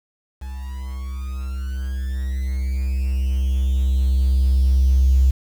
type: tone with level ramp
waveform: triangle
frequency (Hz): 65.41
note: C2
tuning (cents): 0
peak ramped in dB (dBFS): -26 to -7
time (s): 0.41-5.31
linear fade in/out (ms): 10
effects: tanh soft clip ceiling -9 dBFS + 7-bit